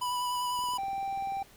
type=tone with vibrato; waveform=square; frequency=987.8 Hz; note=B5; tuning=in tune; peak=-30 dBFS; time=0.01-0.78 s; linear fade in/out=10 ms; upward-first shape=sine; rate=10 Hz; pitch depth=16 cents each way
type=click train; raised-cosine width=2 ms; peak=-38 dBFS; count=18; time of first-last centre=0.59-1.419 s; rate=20.5 Hz
type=tone; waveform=triangle; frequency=784 Hz; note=G5; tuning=in tune; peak=-29 dBFS; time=0.78-1.43 s; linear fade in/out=5 ms
effects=pink hiss -57 dBFS RMS until 1.56 s